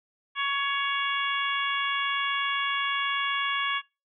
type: harmonic tone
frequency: 559 Hz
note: C#5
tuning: 14 cents sharp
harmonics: 2 / 3 / 4 / 5 / 6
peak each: -29 / -31 / -32 / -33 / -34 dBFS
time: 0.35-3.82 s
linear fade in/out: 50 ms
effects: noise-tail reverb RT60 0.3 s tail -25 dB re dry